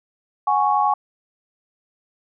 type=chord; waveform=sine; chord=F# suspended second; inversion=none; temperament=equal; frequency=740 / 830.6 / 1108.7 Hz; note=F#5 / G#5 / C#6; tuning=0 / 0 / 0 cents; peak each=-23 / -18 / -20 dBFS; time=0.47-0.94 s; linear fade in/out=5 ms; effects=none